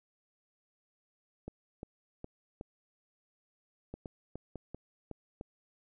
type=clicks; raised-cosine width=2 ms; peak=-28 dBFS; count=11; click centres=1.48 / 1.831 / 2.244 / 2.611 / 3.94 / 4.058 / 4.356 / 4.557 / 4.746 / 5.113 / 5.411 s; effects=none